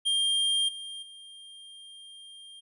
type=tone with level steps; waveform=square; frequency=3200 Hz; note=G7; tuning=35 cents sharp; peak=-24 / -38 / -46 dBFS; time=0.05-2.61 s; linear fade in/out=20 ms; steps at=0.68 / 1.02 s; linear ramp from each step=10 ms; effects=resampled to 24000 Hz